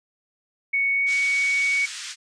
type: tone with pitch glide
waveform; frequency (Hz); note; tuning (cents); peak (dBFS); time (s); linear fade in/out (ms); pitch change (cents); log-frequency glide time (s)
sine; 2222 to 2240; C#7 to C#7; +4 to +18; -19; 0.73-1.86; 10; +14; 0.95-1.1
type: band-pass noise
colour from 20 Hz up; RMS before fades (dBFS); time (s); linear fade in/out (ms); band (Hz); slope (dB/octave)
white; -35; 1.06-2.16; 50; 1500 to 7400; 24
effects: resampled to 22050 Hz